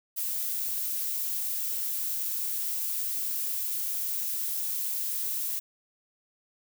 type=noise; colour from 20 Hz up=violet; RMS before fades=-31 dBFS; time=0.16-5.6 s; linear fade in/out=20 ms; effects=none